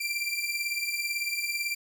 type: beating tone pair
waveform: sawtooth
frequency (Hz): 2349 / 2367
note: D7 / D7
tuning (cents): 0 / +13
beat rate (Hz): 18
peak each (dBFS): -29 / -28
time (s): 0-1.75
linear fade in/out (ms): 10
effects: none